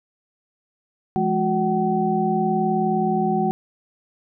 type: tone cluster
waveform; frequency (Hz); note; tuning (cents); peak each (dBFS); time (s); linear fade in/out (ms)
sine; 171.2 / 210.4 / 365.6 / 758; F3 / G#3 / F#4 / F#5; -34 / +23 / -21 / +42; -26 / -23 / -24 / -22; 1.16-3.51; 0
effects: none